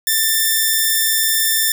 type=tone; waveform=5% pulse; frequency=1782 Hz; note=A6; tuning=22 cents sharp; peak=-3 dBFS; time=0.07-1.72 s; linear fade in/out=2 ms; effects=none